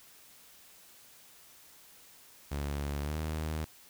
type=tone with pitch glide; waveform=sawtooth; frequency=71.6 to 78.08 Hz; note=D2 to D#2; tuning=-43 to +7 cents; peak=-29 dBFS; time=2.51-3.65 s; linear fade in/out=10 ms; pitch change=+150 cents; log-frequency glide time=3.02-3.17 s; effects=white hiss -57 dBFS RMS until 3.89 s